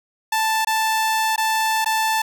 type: tone with dropouts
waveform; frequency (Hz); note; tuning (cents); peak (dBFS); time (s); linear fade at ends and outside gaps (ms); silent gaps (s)
sawtooth; 881; A5; +2; -14; 0.32-2.22; 5; 0.648-0.67 / 1.361-1.378 / 1.846-1.859
effects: none